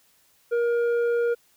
square tone with low-pass filter, 472.7 Hz, A#4, 24 cents sharp, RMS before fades -23 dBFS, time 0.51-1.35 s, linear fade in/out 20 ms, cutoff 990 Hz, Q 2.7, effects white hiss -62 dBFS RMS until 1.56 s

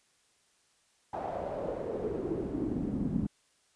brown noise with band-pass filter sweep, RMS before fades -34 dBFS, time 1.13-3.27 s, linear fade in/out 5 ms, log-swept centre 770 to 200 Hz, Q 4.2, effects white hiss -69 dBFS RMS until 3.75 s + resampled to 22050 Hz

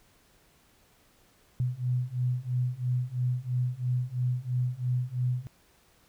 sine beating tone pair, 123.47 / 126.47 Hz, B2 / B2, 0 / +42 cents, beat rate 3 Hz, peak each -30 / -29 dBFS, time 1.6-5.47 s, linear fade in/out 0 ms, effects pink hiss -63 dBFS RMS until 6.08 s

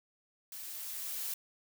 blue noise with level ramp, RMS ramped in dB -45 to -37 dBFS, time 0.52-1.34 s, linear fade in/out 2 ms, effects none

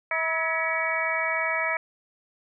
harmonic tone with a mistuned harmonic, 323 Hz, E4, 35 cents flat, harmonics 2 / 3 / 4 / 5 / 6 / 7, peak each -31 / -33 / -32 / -33 / -30 / -28 dBFS, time 0.11-1.77 s, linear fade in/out 2 ms, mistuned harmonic 5, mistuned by +63 cents, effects none

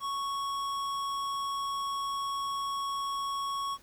sine tone with tanh clipping, 1108.7 Hz, C#6, in tune, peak -33 dBFS, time 0-3.78 s, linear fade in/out 50 ms, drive 17 dB, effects pink hiss -59 dBFS RMS until 3.82 s

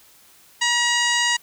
harmonic tone, 956 Hz, A#5, 43 cents sharp, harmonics 1 / 2 / 3 / 4 / 5 / 6 / 7 / 8 / 9, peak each -26 / -21 / -24 / -28 / -29 / -34 / -27 / -32 / -37 dBFS, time 0.61-1.37 s, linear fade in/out 10 ms, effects white hiss -52 dBFS RMS until 1.42 s

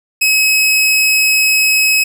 sawtooth tone, 2559 Hz, D#7, 48 cents sharp, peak -6 dBFS, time 0.21-2.04 s, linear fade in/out 10 ms, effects none

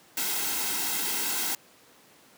white noise with comb filter, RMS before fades -29 dBFS, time 0.17-1.55 s, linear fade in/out 2 ms, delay 1.7 ms, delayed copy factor -0.65, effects pink hiss -56 dBFS RMS until 2.37 s + high-pass 200 Hz 12 dB/octave

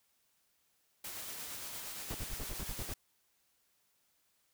white noise with tremolo, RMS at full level -43 dBFS, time 1.04-2.94 s, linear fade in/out 5 ms, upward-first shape sine, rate 8.6 Hz, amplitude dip 25%
brown noise bursts, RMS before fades -40 dBFS, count 9, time 2.1-2.93 s, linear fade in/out 5 ms, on 46 ms, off 52 ms
effects white hiss -75 dBFS RMS until 4.53 s

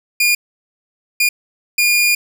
sawtooth tone bursts at uneven times, 2425 Hz, D#7, 45 cents flat, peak -8 dBFS, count 3, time 0.2-0.35 / 1.2-1.29 / 1.78-2.15 s, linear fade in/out 5 ms, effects none

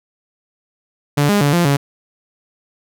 sawtooth tone with pitch steps, 144.9 / 204.6 / 143.8 / 173.2 / 140.9 Hz, D3 / G#3 / D3 / F3 / C#3, -23 / -26 / -36 / -14 / +29 cents, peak -8 dBFS, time 1.17-1.77 s, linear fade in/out 10 ms, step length 120 ms, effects none

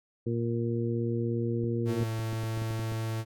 harmonic tone, 117 Hz, A#2, 7 cents sharp, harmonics 1 / 2 / 3 / 4, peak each -30 / -33 / -33 / -36 dBFS, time 0.26-2.04 s, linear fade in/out 10 ms
clicks, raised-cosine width 3 ms, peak -27 dBFS, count 10, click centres 1.64 / 2.008 / 2.194 / 2.33 / 2.436 / 2.574 / 2.62 / 2.708 / 2.795 / 2.921 s
45% pulse tone, 111.9 Hz, A2, 30 cents sharp, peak -30 dBFS, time 1.85-3.25 s, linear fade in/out 50 ms
effects none

